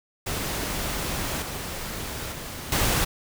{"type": "noise with level steps", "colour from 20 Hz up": "pink", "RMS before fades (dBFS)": [-29, -33, -36, -23], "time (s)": [0.26, 3.05], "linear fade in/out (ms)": 10, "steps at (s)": [1.42, 2.32, 2.72], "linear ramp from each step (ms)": 2, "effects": []}